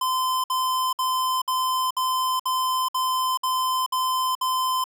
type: tone bursts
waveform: square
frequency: 1029 Hz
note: C6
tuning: 29 cents flat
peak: -22 dBFS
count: 10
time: 0.01-4.841 s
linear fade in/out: 5 ms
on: 430 ms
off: 59 ms
effects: none